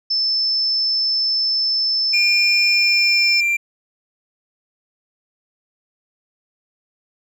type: tone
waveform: sine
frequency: 5274 Hz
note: E8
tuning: in tune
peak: -16 dBFS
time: 0.1-3.41 s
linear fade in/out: 10 ms
type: tone with pitch glide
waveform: triangle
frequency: 2400 to 2368 Hz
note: D7 to D7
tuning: +37 to +14 cents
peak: -14 dBFS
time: 2.13-3.57 s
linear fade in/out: 10 ms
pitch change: -23 cents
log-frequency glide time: 2.72-3.45 s
effects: none